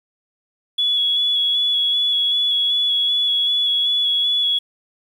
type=tone with vibrato; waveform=triangle; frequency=3384 Hz; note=G#7; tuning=32 cents sharp; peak=-12 dBFS; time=0.78-4.59 s; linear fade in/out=10 ms; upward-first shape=square; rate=2.6 Hz; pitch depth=15 cents each way; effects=tanh soft clip ceiling -14 dBFS + 8-bit